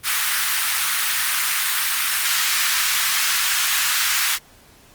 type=high-pass noise; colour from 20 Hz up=pink; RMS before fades=-20 dBFS; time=0.03-4.39 s; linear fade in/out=50 ms; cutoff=1300 Hz; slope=24 dB/octave; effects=pink hiss -50 dBFS RMS until 4.94 s + Opus 32 kbps